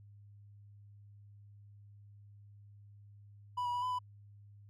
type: tone with pitch steps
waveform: triangle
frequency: 987 / 970 / 980 / 1005 / 995 Hz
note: B5 / B5 / B5 / B5 / B5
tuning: -1 / -31 / -14 / +30 / +13 cents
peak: -31 dBFS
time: 3.57-3.99 s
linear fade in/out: 10 ms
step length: 84 ms
effects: added 102 Hz sine -54 dBFS peak until 4.69 s